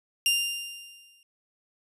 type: tone with exponential decay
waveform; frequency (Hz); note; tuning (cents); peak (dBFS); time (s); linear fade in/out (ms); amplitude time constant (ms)
sawtooth; 2794; F7; 0; -16; 0.26-1.23; 1; 210
effects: resampled to 32000 Hz